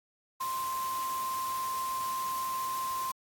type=tone in noise; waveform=sine; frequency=1046.5 Hz; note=C6; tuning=in tune; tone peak=-31 dBFS; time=0.4-3.12 s; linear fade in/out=10 ms; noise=white; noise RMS=-42 dBFS; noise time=0.4-3.12 s; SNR=+8 dB; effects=AAC 64 kbps